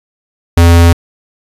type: tone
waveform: square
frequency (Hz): 85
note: F2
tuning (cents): -46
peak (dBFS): -3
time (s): 0.57-0.93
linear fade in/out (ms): 5
effects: resampled to 32000 Hz